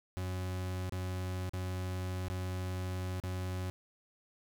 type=tone with dropouts; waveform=40% pulse; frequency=92 Hz; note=F#2; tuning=9 cents flat; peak=-34 dBFS; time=0.17-3.7 s; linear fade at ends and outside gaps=0 ms; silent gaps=0.895-0.923 / 1.494-1.535 / 2.283-2.3 / 3.2-3.237 s; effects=none